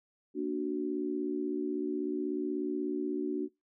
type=chord; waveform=sine; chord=Bb augmented; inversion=none; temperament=equal; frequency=233.1 / 293.7 / 370 Hz; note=Bb3 / D4 / F#4; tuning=0 / 0 / 0 cents; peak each=-39 / -33 / -34 dBFS; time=0.34-3.49 s; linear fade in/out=50 ms; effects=noise-tail reverb RT60 0.2 s tail -24 dB re dry